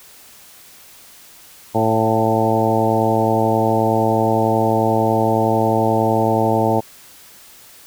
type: harmonic tone with a mistuned harmonic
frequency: 111 Hz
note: A2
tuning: 16 cents sharp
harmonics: 1 / 2 / 3 / 4 / 5 / 6 / 7 / 8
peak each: -22 / -22 / -22 / -22 / -22 / -22 / -22 / -22 dBFS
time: 1.74-6.81 s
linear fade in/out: 20 ms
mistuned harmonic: 6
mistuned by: +20 cents
effects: white hiss -44 dBFS RMS until 7.86 s